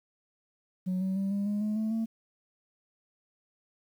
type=tone with pitch steps; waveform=sine; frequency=184.3 / 189.59 / 195.03 / 200.6 / 206.4 / 212.3 / 218.4 / 224.7 Hz; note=F#3 / F#3 / G3 / G3 / G#3 / G#3 / A3 / A3; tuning=-7 / +42 / -9 / +40 / -10 / +38 / -13 / +37 cents; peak=-25 dBFS; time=0.86-2.06 s; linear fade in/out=20 ms; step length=150 ms; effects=tanh soft clip ceiling -26 dBFS + 10-bit